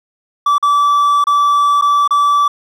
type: tone with dropouts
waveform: triangle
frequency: 1157 Hz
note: D6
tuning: 26 cents flat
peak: -7 dBFS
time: 0.46-2.48 s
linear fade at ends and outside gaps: 5 ms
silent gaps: 0.582-0.626 / 1.241-1.269 / 1.813-1.821 / 2.077-2.107 s
effects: none